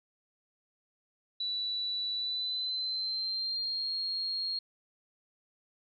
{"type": "tone with pitch glide", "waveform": "sine", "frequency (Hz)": [3951, 4259], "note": ["B7", "C8"], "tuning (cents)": [0, 30], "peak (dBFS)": -31, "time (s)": [1.4, 4.59], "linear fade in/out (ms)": 5, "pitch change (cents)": 130, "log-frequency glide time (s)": [2.15, 3.93], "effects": []}